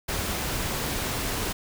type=noise; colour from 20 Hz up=pink; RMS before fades=-29 dBFS; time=0.08-1.53 s; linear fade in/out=10 ms; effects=none